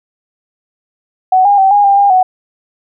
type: tone with pitch steps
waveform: sine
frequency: 748 / 811 / 771 / 819 / 796 / 805 / 743 Hz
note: F#5 / G#5 / G5 / G#5 / G5 / G5 / F#5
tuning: +19 / -41 / -29 / -24 / +26 / +46 / +7 cents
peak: -5 dBFS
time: 1.32-2.23 s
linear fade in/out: 5 ms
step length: 130 ms
effects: none